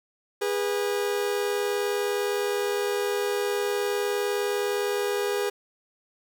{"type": "tone pair together", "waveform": "40% pulse", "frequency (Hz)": [409, 488.6], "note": ["G#4", "B4"], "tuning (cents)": [-26, -19], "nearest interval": "minor third", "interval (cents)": 307, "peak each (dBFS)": [-25, -29], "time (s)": [0.41, 5.5], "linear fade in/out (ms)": 10, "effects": ["10-bit"]}